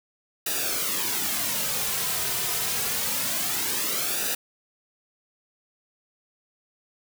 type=noise with flanger; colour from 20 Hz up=white; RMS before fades=-27 dBFS; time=0.46-4.35 s; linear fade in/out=5 ms; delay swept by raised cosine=0.92 to 3.62 ms; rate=0.26 Hz; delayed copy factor=-0.65; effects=none